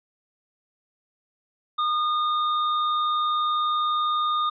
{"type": "tone", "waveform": "square", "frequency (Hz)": 1222, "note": "D#6", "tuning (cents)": -32, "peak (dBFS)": -22, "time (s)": [1.78, 4.5], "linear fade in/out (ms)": 10, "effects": ["resampled to 11025 Hz"]}